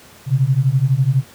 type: beating tone pair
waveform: sine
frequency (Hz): 127.1 / 139.1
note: C3 / C#3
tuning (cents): -50 / +6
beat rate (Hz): 12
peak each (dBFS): -15 / -15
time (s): 0.26-1.24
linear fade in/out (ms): 50
effects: pink hiss -44 dBFS RMS until 1.34 s + high-pass 80 Hz 12 dB/octave